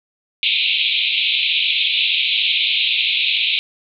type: band-pass noise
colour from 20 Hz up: white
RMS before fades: -18 dBFS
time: 0.43-3.59 s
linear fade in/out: 0 ms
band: 2300 to 3900 Hz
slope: 96 dB/octave
effects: none